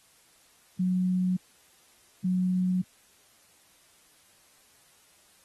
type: tone pair in turn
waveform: sine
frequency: 183.2 / 183.2 Hz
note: F#3 / F#3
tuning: -17 / -17 cents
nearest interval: unison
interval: 0 cents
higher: neither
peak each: -23 dBFS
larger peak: neither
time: 0.79-1.37 / 2.24-2.82 s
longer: neither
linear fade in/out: 10 ms
effects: white hiss -61 dBFS RMS until 5.44 s + AAC 32 kbps